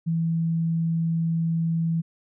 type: tone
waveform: sine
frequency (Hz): 164.81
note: E3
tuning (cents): 0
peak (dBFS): -21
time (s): 0.06-2.02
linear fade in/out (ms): 20
effects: none